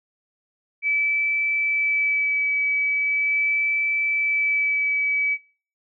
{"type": "tone with vibrato", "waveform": "sine", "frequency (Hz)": 2300, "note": "D7", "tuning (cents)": -37, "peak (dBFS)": -19, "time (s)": [0.82, 5.38], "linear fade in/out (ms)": 50, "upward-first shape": "sine", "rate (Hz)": 0.4, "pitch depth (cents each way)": 11, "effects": ["noise-tail reverb RT60 0.4 s tail -19 dB re dry"]}